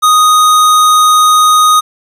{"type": "tone", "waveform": "square", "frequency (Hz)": 1244.5, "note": "D#6", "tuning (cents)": 0, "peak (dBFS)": -5, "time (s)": [0.02, 1.81], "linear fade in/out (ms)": 20, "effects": ["resampled to 32000 Hz", "7-bit"]}